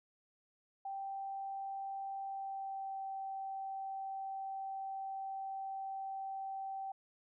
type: tone with pitch glide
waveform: sine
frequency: 782 to 775.7 Hz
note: G5 to G5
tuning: -4 to -18 cents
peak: -39 dBFS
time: 0.85-6.92 s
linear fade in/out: 5 ms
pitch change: -14 cents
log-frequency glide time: 2.22-3.04 s
effects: none